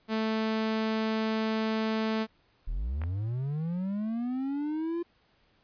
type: tone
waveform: sawtooth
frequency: 220 Hz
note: A3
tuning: in tune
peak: -23 dBFS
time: 0.08-2.27 s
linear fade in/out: 50 ms
type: linear sweep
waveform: triangle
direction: up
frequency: 33.23 to 347 Hz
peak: -27 dBFS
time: 2.67-5.03 s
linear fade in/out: 10 ms
type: clicks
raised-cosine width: 0.5 ms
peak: -27 dBFS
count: 2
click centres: 3.017 / 3.037 s
effects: pink hiss -67 dBFS RMS until 5.63 s + resampled to 11025 Hz